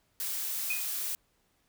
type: noise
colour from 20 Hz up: blue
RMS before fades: -34 dBFS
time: 0.2-1.15 s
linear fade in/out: 0 ms
type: tone with exponential decay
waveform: sine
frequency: 2489 Hz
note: D#7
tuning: in tune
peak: -27 dBFS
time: 0.7-0.92 s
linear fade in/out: 5 ms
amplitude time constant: 47 ms
effects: pink hiss -72 dBFS RMS until 1.68 s